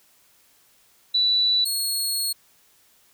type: tone pair in turn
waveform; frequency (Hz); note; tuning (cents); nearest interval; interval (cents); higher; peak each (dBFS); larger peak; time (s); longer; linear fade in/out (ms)
sine / 20% pulse; 3957 / 4325; B7 / C#8; +3 / -43; major second; 154; second; -17; neither; 1.14-1.65 / 1.65-2.33; second; 10
effects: white hiss -59 dBFS RMS until 3.13 s